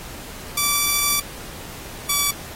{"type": "tone pair in turn", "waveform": "5% pulse", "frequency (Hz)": [1162, 1149.3], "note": ["D6", "D6"], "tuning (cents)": [-19, -38], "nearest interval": "unison", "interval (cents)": 19, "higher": "first", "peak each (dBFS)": -6, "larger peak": "neither", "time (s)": [[0.57, 1.2], [2.09, 2.31]], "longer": "first", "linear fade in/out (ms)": 5, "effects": ["pink hiss -37 dBFS RMS until 2.55 s", "AAC 48 kbps"]}